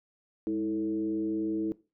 sine tone with frequency modulation, 324.3 Hz, E4, 28 cents flat, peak -27 dBFS, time 0.47-1.72 s, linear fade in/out 0 ms, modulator 117 Hz, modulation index 0.64, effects noise-tail reverb RT60 0.3 s tail -19 dB re dry

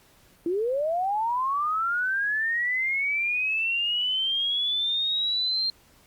sine linear sweep, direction up, 325.1 to 4199 Hz, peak -23 dBFS, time 0.46-5.7 s, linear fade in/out 2 ms, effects pink hiss -58 dBFS RMS until 6.06 s + Opus 48 kbps

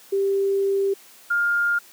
sine tone pair in turn, 393.5 / 1408.8 Hz, G4 / F6, +7 / +15 cents, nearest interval octave + minor seventh, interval 2208 cents, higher second, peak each -18 dBFS, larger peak neither, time 0.12-0.94 / 1.3-1.79 s, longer first, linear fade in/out 10 ms, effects white hiss -49 dBFS RMS until 1.92 s + high-pass 200 Hz 12 dB/octave

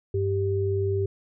sine tone pair together, 97.84 / 392 Hz, G2 / G4, -3 / 0 cents, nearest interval 2 octaves, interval 2403 cents, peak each -25 dBFS, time 0.14-1.06 s, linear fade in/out 5 ms, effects none

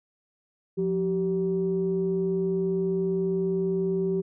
sine tone pair together, 176.5 / 385.4 Hz, F3 / G4, +19 / -29 cents, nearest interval octave + major second, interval 1352 cents, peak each -27 / -24 dBFS, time 0.77-4.22 s, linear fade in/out 20 ms, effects tanh soft clip ceiling -16 dBFS

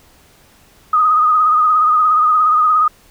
sine tone with vibrato, 1244.5 Hz, D#6, in tune, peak -9 dBFS, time 0.93-2.88 s, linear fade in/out 5 ms, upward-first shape sine, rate 17 Hz, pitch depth 45 cents each way, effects pink hiss -49 dBFS RMS until 3.1 s

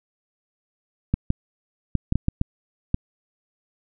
clicks, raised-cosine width 5 ms, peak -7 dBFS, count 8, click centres 1.14 / 1.304 / 1.953 / 2.124 / 2.156 / 2.284 / 2.414 / 2.944 s, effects none

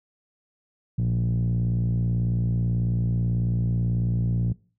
5% pulse tone with low-pass filter, 58.27 Hz, A#1, in tune, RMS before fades -24 dBFS, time 0.98-4.53 s, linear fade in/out 10 ms, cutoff 140 Hz, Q 9.7, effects noise-tail reverb RT60 0.4 s tail -22 dB re dry

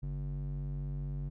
square tone with band-pass filter, 47.78 Hz, G1, 44 cents flat, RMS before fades -37 dBFS, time 0.02-1.3 s, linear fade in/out 20 ms, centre 110 Hz, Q 6.8, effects none

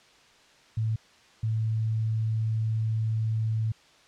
sine tone pair in turn, 110.7 / 110.7 Hz, A2 / A2, +11 / +11 cents, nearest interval unison, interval 0 cents, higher neither, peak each -24 dBFS, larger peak neither, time 0.77-0.96 / 1.43-3.72 s, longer second, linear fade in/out 5 ms, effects white hiss -57 dBFS RMS until 4.07 s + low-pass 5000 Hz 12 dB/octave

